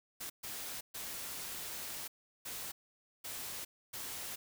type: noise bursts at uneven times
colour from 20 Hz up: white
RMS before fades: -43 dBFS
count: 6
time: 0.2-0.3 / 0.43-0.81 / 0.94-2.08 / 2.45-2.72 / 3.24-3.65 / 3.93-4.36 s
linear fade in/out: 10 ms
effects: none